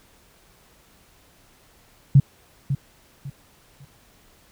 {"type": "tone with echo", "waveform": "sine", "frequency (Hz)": 138.4, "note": "C#3", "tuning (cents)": -2, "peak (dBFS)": -8, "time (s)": [2.15, 2.2], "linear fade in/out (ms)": 5, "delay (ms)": 550, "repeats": 3, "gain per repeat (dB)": -11, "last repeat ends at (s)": 3.85, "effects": ["pink hiss -56 dBFS RMS until 4.51 s"]}